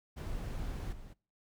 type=noise with level steps; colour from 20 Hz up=brown; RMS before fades=-38 / -49 dBFS; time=0.16-1.14 s; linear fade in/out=20 ms; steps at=0.92 s; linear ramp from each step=10 ms; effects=noise-tail reverb RT60 0.4 s tail -24 dB re dry